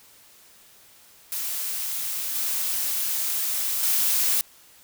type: noise with level steps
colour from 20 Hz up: blue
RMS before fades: -29 / -26 / -22 dBFS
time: 1.32-4.41 s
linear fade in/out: 0 ms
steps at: 2.35 / 3.83 s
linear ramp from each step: 2 ms
effects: white hiss -53 dBFS RMS until 4.83 s